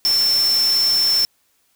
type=tone in noise; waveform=sine; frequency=5370 Hz; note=E8; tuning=31 cents sharp; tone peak=-14 dBFS; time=0.05-1.25 s; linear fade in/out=0 ms; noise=white; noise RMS=-28 dBFS; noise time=0.05-1.25 s; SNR=+11 dB; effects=white hiss -63 dBFS RMS until 1.75 s